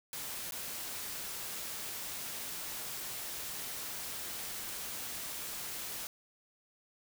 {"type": "noise with dropouts", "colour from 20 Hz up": "white", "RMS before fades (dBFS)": -41, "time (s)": [0.13, 6.07], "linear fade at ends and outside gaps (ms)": 1, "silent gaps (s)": [0.509, 0.521], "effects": []}